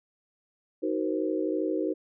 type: chord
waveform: sine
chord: C half-diminished seventh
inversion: first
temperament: just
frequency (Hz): 314 / 376.7 / 470.9 / 523.3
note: Eb4 / Gb4 / Bb4 / C5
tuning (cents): +16 / +31 / +18 / 0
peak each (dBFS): -29 / -31 / -33 / -34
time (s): 0.82-1.94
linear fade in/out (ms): 20
effects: none